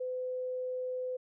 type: tone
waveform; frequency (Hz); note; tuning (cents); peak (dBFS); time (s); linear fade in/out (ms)
sine; 507; B4; +45; -33; 0-1.17; 10
effects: none